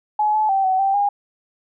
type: tone with pitch steps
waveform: sine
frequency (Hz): 847 / 860 / 777 / 754 / 781 / 812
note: G#5 / A5 / G5 / F#5 / G5 / G#5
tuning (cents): +34 / -40 / -16 / +32 / -7 / -39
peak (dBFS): -15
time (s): 0.19-1.09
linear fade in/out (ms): 5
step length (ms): 150
effects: none